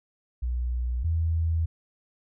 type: tone pair in turn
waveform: sine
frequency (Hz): 61 / 81.94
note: B1 / E2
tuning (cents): -21 / -10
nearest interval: perfect fourth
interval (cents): 511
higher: second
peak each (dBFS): -25 / -22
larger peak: second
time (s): 0.42-1.04 / 1.04-1.66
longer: neither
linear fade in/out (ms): 10
effects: none